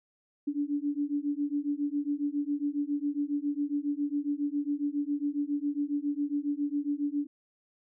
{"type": "beating tone pair", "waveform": "sine", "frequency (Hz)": [285.7, 293], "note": ["D4", "D4"], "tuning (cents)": [-48, -4], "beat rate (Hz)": 7.3, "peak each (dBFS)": -31, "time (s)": [0.47, 7.27], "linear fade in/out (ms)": 10, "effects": []}